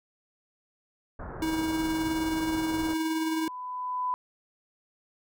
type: low-pass noise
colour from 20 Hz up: pink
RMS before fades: -39 dBFS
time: 1.19-2.94 s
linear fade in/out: 5 ms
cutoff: 1600 Hz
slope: 48 dB/octave
type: tone with tremolo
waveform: square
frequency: 319.5 Hz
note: D#4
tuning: 46 cents sharp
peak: -26 dBFS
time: 1.42-3.48 s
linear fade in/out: 2 ms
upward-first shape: sine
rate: 19 Hz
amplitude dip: 30%
type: tone with exponential growth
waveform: sine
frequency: 1000 Hz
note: B5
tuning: 21 cents sharp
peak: -25 dBFS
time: 1.93-4.14 s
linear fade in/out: 0 ms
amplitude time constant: 480 ms
effects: none